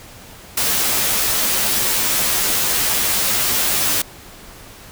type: noise with comb filter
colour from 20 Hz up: white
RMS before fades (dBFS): -18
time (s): 0.57-4.02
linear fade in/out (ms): 5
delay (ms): 12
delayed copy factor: -1
effects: pink hiss -40 dBFS RMS until 4.91 s